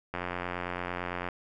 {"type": "click train", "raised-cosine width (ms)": 0.5, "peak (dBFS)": -18, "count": 103, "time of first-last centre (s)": [0.14, 1.287], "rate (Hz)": 88.9, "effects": []}